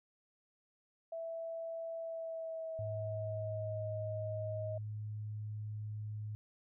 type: tone with pitch glide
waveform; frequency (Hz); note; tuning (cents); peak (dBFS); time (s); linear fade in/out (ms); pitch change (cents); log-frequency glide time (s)
sine; 659.3 to 626.6; E5 to D#5; 0 to +12; -39; 1.12-4.78; 5; -88; 1.99-3.86
type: tone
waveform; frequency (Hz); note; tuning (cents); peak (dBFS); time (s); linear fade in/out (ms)
sine; 106.3; G#2; +41; -39; 2.79-6.35; 0
effects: none